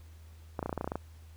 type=clicks; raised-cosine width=1 ms; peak=-19 dBFS; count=11; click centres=0.592 / 0.628 / 0.66 / 0.694 / 0.728 / 0.777 / 0.811 / 0.844 / 0.876 / 0.919 / 0.956 s; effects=added 80 Hz sine -49 dBFS peak until 1.36 s + pink hiss -63 dBFS RMS until 1.36 s